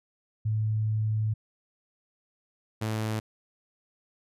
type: tone pair in turn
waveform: sine / sawtooth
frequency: 108.5 / 109.38 Hz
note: A2 / A2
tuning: -24 / -10 cents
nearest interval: unison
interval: 14 cents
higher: second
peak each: -24 dBFS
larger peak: neither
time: 0.45-1.34 / 2.81-3.2 s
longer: first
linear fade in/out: 10 ms
effects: resampled to 32000 Hz